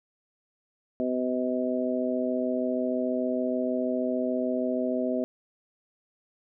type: harmonic tone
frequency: 126.5 Hz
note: B2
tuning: 42 cents sharp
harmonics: 2 / 3 / 4 / 5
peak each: -28 / -33 / -33 / -30 dBFS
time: 1-5.24 s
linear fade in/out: 0 ms
effects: none